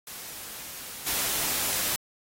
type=noise with level steps; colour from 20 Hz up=white; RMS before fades=-40 / -28 dBFS; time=0.07-1.96 s; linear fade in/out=2 ms; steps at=1.06 s; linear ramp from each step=10 ms; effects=AAC 48 kbps